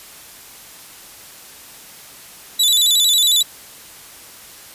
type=tone with vibrato; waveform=sawtooth; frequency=3700 Hz; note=A#7; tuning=14 cents flat; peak=-9 dBFS; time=2.59-3.43 s; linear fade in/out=10 ms; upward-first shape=square; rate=11 Hz; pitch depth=97 cents each way; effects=white hiss -40 dBFS RMS until 4.74 s + resampled to 32000 Hz